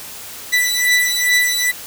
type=beating tone pair; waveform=sawtooth; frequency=1975.5 / 1977.9 Hz; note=B6 / B6; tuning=0 / +2 cents; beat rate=2.4 Hz; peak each=-13 dBFS; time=0.52-1.72 s; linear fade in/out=20 ms; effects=white hiss -33 dBFS RMS until 1.86 s